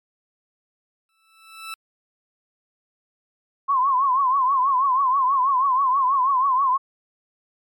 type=tone with exponential growth; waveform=20% pulse; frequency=1318.5 Hz; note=E6; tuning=in tune; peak=-24 dBFS; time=1.09-1.74 s; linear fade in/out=1 ms; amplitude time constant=140 ms
type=tone with vibrato; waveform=sine; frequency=1061 Hz; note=C6; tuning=24 cents sharp; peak=-16 dBFS; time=3.68-6.78 s; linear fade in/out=20 ms; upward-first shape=triangle; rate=6.2 Hz; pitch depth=130 cents each way
effects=MP3 96 kbps